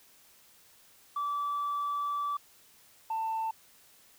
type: tone pair in turn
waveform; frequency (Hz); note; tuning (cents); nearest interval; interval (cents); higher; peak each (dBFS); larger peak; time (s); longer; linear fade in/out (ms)
sine; 1157 / 891; D6 / A5; -26 / +22; perfect fourth; 452; first; -28; neither; 1.16-2.37 / 3.1-3.51; first; 5
effects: tanh soft clip ceiling -27 dBFS + white hiss -60 dBFS RMS until 4.18 s